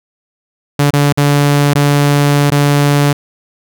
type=tone with dropouts; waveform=sawtooth; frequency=144 Hz; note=D3; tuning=34 cents flat; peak=-4 dBFS; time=0.79-3.13 s; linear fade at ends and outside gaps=5 ms; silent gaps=0.906-0.934 / 1.126-1.174 / 1.737-1.752 / 2.503-2.517 s; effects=none